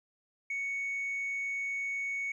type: tone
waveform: sine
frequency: 2223 Hz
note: C#7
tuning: 4 cents sharp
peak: -30 dBFS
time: 0.5-2.32 s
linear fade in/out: 5 ms
effects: tanh soft clip ceiling -30 dBFS + 12-bit